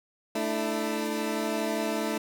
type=chord; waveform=20% pulse; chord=A suspended fourth; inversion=none; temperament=equal with one note detuned; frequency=220 / 297.2 / 329.6 Hz; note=A3 / D4 / E4; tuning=0 / +21 / 0 cents; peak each=-26 / -28 / -28 dBFS; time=0.35-2.18 s; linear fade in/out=5 ms; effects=none